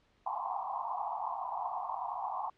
pink band-pass noise, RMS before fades -37 dBFS, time 0.26-2.5 s, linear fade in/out 5 ms, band 710 to 1100 Hz, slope 96 dB/octave, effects pink hiss -70 dBFS RMS until 2.57 s + low-pass 4000 Hz 12 dB/octave

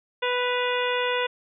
harmonic tone with a mistuned harmonic, 493.9 Hz, B4, in tune, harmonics 1 / 2 / 3 / 4 / 5 / 6 / 7, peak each -26 / -29 / -31 / -32 / -33 / -34 / -34 dBFS, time 0.22-1.27 s, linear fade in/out 10 ms, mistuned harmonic 6, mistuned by -69 cents, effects none

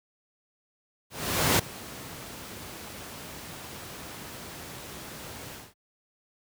pink noise with ADSR envelope, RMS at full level -21 dBFS, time 1.1-5.74 s, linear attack 490 ms, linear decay 7 ms, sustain -20 dB, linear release 200 ms, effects high-pass 80 Hz 12 dB/octave

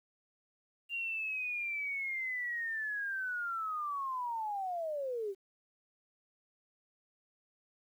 sine linear sweep, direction down, 2794 to 374.6 Hz, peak -34 dBFS, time 0.89-5.35 s, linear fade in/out 50 ms, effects 11-bit

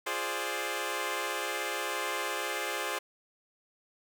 10% pulse chord, D half-diminished seventh, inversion first, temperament equal, 349.2 / 415.3 / 523.3 / 587.3 Hz, F4 / Ab4 / C5 / D5, 0 / 0 / 0 / 0 cents, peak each -31 / -28 / -28 / -30 dBFS, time 0.06-2.99 s, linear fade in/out 10 ms, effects none

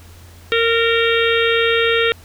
harmonic tone, 460.7 Hz, A#4, 20 cents flat, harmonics 1 / 3 / 4 / 5 / 6 / 7 / 8, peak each -16 / -21 / -22 / -23 / -24 / -24 / -25 dBFS, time 0.52-2.12 s, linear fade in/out 0 ms, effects added 86 Hz sine -40 dBFS peak until 2.24 s + pink hiss -46 dBFS RMS until 2.24 s

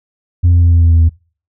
sine tone with pitch steps, 87.31 / 86.36 / 85.41 / 84.48 / 83.56 / 82.65 / 81.75 Hz, F2 / F2 / F2 / E2 / E2 / E2 / E2, 0 / -19 / -38 / +43 / +24 / +5 / -14 cents, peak -3 dBFS, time 0.43-1.095 s, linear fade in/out 20 ms, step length 95 ms, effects noise-tail reverb RT60 0.4 s tail -26 dB re dry + tanh soft clip ceiling -4 dBFS

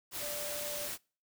sine tone in noise, 587.3 Hz, D5, in tune, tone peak -41 dBFS, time 0.19-0.9 s, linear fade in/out 50 ms, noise white, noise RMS -39 dBFS, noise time 0.11-0.98 s, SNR -5 dB, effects noise-tail reverb RT60 0.4 s tail -26 dB re dry

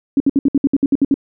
sine tone bursts, 277.2 Hz, C#4, in tune, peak -9 dBFS, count 11, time 0.17-1.142 s, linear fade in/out 2 ms, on 32 ms, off 62 ms, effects none

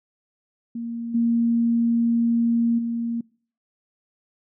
sine tone with level steps, 233.1 Hz, A#3, in tune, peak -27 / -17 / -23 dBFS, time 0.75-3.21 s, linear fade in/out 5 ms, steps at 1.14 / 2.78 s, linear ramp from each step 10 ms, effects noise-tail reverb RT60 0.5 s tail -26 dB re dry

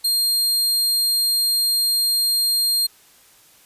sawtooth tone, 4200 Hz, C8, 6 cents sharp, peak -14 dBFS, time 0.04-2.87 s, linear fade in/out 10 ms, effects white hiss -52 dBFS RMS until 3.65 s + resampled to 32000 Hz

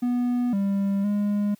triangle tone with pitch steps, 244.8 / 198 / 205.5 Hz, B3 / G3 / G#3, -15 / +18 / -18 cents, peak -19 dBFS, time 0.02-1.55 s, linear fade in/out 10 ms, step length 510 ms, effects white hiss -60 dBFS RMS until 1.59 s

